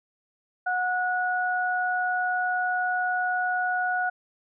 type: tone pair together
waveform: sine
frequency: 731 / 1462 Hz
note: F#5 / F#6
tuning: -21 / -21 cents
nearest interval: octave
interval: 1200 cents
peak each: -26 dBFS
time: 0.66-4.1 s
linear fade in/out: 10 ms
effects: none